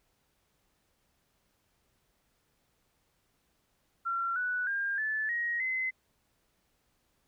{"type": "tone with pitch steps", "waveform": "sine", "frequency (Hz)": [1366, 1481.1, 1605.8, 1741, 1887.7, 2047], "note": ["F6", "F#6", "G6", "A6", "A#6", "C7"], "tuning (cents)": [-39, 1, 41, -19, 21, -38], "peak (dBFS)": -29, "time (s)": [4.05, 5.91], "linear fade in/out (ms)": 20, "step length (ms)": 310, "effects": ["pink hiss -74 dBFS RMS until 7.27 s"]}